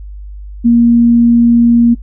sine tone, 235.4 Hz, A#3, 17 cents sharp, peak -4 dBFS, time 0.64-1.95 s, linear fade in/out 20 ms, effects noise-tail reverb RT60 0.1 s tail -22 dB re dry + added 50 Hz sine -25 dBFS peak until 2.02 s

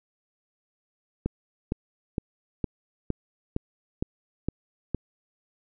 click train, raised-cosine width 3 ms, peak -13 dBFS, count 9, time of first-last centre 1.26-4.947 s, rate 2.17 Hz, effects none

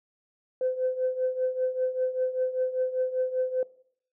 sine tone with tremolo, 512 Hz, C5, 38 cents flat, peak -21 dBFS, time 0.61-3.63 s, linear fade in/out 2 ms, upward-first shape triangle, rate 5.1 Hz, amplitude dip 85%, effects noise-tail reverb RT60 0.6 s tail -20 dB re dry + tanh soft clip ceiling -18 dBFS

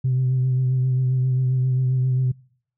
sine tone with vibrato, 128.7 Hz, C3, 28 cents flat, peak -16 dBFS, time 0.04-2.32 s, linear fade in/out 10 ms, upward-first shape triangle, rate 7.5 Hz, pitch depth 34 cents each way, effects noise-tail reverb RT60 0.6 s tail -25 dB re dry + tanh soft clip ceiling -14 dBFS

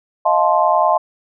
sine chord, F dominant seventh, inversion third, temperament just, 628.6 / 698.5 / 873.1 / 1047.7 Hz, Eb5 / F5 / A5 / C6, +18 / 0 / -14 / +2 cents, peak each -17 dBFS, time 0.25-0.98 s, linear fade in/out 10 ms, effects none

